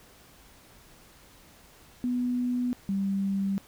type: tone pair in turn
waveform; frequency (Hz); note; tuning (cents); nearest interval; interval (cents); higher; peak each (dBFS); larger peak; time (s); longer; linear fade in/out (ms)
sine; 246.9 / 195.96; B3 / G3; 0 / 0; major third; 400; first; -25; neither; 2.04-2.73 / 2.89-3.58; neither; 0
effects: pink hiss -55 dBFS RMS until 3.67 s